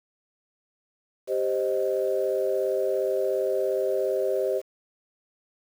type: chord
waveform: sine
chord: C minor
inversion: second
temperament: equal with one note detuned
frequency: 392 / 525.1 / 622.3 Hz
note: G4 / C5 / Eb5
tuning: 0 / +6 / 0 cents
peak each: -26 / -26 / -28 dBFS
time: 1.27-4.62 s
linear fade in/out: 50 ms
effects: tanh soft clip ceiling -13 dBFS + 8-bit